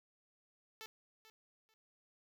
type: tone with echo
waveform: 5% pulse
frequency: 440 Hz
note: A4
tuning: in tune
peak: -36 dBFS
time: 0.81-0.86 s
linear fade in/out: 0 ms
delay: 440 ms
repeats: 2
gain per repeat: -13 dB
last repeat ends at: 1.74 s
effects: none